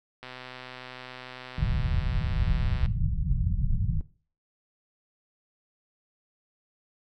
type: click train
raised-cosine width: 0.3 ms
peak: -25 dBFS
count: 335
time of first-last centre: 0.23-2.86 s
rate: 127 Hz
type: low-pass noise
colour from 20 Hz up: pink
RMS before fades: -26 dBFS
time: 1.58-4.01 s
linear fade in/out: 2 ms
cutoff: 170 Hz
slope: 48 dB/octave
effects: noise-tail reverb RT60 0.4 s tail -17 dB re dry